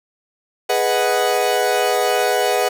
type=chord; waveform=40% pulse; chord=G# minor seventh; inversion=none; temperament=equal; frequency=415.3 / 493.9 / 622.3 / 740 Hz; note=G#4 / B4 / D#5 / F#5; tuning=0 / 0 / 0 / 0 cents; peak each=-21 / -20 / -22 / -19 dBFS; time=0.69-2.69 s; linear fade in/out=10 ms; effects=none